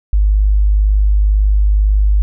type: tone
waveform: sine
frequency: 51 Hz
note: G#1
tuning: 31 cents flat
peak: -8 dBFS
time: 0.13-2.22 s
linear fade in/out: 0 ms
effects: none